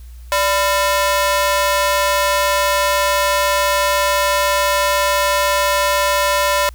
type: ring-modulated tone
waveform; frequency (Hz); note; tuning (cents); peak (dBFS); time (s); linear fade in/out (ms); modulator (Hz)
sawtooth; 794; G5; +22; -7; 0.32-6.69; 0; 210
effects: added 60 Hz sine -33 dBFS peak until 6.74 s + white hiss -52 dBFS RMS until 6.74 s